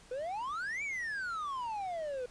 triangle exponential two-way sweep, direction up then down, 483.2 to 2349 to 483.2 Hz, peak -33 dBFS, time 0.11-2.26 s, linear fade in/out 5 ms, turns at 0.83 s, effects pink hiss -58 dBFS RMS until 2.3 s + resampled to 22050 Hz

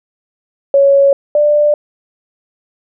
sine tone pair in turn, 556 / 592.6 Hz, C#5 / D5, +5 / +15 cents, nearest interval minor second, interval 110 cents, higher second, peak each -5 / -7 dBFS, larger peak first, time 0.74-1.13 / 1.35-1.74 s, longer neither, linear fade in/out 2 ms, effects none

